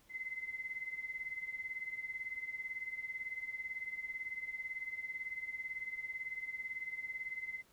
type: tone with tremolo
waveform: sine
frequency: 2055 Hz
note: C7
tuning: 32 cents flat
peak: -36 dBFS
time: 0.09-7.63 s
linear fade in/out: 50 ms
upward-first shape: triangle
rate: 18 Hz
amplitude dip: 85%
effects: pink hiss -68 dBFS RMS until 7.72 s